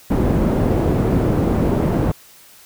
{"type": "low-pass noise", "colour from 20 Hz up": "white", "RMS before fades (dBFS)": -17, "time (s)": [0.1, 2.12], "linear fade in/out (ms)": 10, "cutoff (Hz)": 330, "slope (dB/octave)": 12, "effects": ["white hiss -46 dBFS RMS until 2.65 s"]}